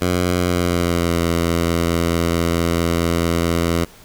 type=tone with pitch glide; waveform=10% pulse; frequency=89.3 to 84.53 Hz; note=F2 to E2; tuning=+39 to +44 cents; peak=-8 dBFS; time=0.01-3.85 s; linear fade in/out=10 ms; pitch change=-95 cents; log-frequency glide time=0.37-1.22 s; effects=pink hiss -45 dBFS RMS until 4.04 s